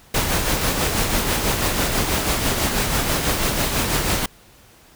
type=noise with tremolo; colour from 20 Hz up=pink; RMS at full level=-19 dBFS; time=0.14-4.26 s; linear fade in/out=5 ms; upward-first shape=sine; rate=6.1 Hz; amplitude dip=40%; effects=pink hiss -50 dBFS RMS until 4.95 s